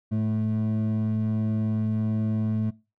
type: tone pair together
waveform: triangle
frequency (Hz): 109.1 / 217.5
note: A2 / A3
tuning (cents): -14 / -20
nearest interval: octave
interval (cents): 1194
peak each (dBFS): -22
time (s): 0.11-2.71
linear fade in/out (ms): 20
effects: noise-tail reverb RT60 0.3 s tail -23 dB re dry + tanh soft clip ceiling -18 dBFS